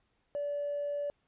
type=tone with tanh clipping; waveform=triangle; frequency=578 Hz; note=D5; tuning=28 cents flat; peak=-31 dBFS; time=0.35-1.1 s; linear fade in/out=0 ms; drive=1 dB; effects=pink hiss -75 dBFS RMS until 1.27 s + resampled to 8000 Hz